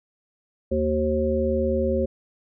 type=harmonic tone with a mistuned harmonic; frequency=76.7 Hz; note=D#2; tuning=24 cents flat; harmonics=1 / 3 / 5 / 7; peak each=-27 / -26 / -26 / -24 dBFS; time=0.71-2.06 s; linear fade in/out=10 ms; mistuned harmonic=5; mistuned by=-23 cents; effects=none

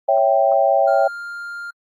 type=chord; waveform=sine; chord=C# diminished; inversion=none; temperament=equal; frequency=554.4 / 659.3 / 784 Hz; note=C#5 / E5 / G5; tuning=0 / 0 / 0 cents; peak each=-17 dBFS; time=0.08-1.08 s; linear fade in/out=10 ms
type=tone; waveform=triangle; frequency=1400 Hz; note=F6; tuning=4 cents sharp; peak=-26 dBFS; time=0.87-1.71 s; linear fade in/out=10 ms
effects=AAC 48 kbps

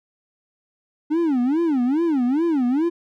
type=tone with vibrato; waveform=triangle; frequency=287.8 Hz; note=D4; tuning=35 cents flat; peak=-15 dBFS; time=1.1-2.9 s; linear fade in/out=20 ms; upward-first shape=sine; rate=2.4 Hz; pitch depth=300 cents each way; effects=none

